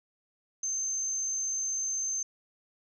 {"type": "tone", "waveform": "sine", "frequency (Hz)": 6272, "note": "G8", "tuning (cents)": 0, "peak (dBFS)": -29, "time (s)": [0.63, 2.23], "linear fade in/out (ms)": 5, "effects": []}